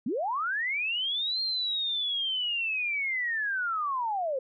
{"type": "linear two-way sweep", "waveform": "sine", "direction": "up then down", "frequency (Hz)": [196, 4226, 503], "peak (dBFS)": -27, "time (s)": [0.06, 4.39], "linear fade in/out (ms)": 5, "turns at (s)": 1.41, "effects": []}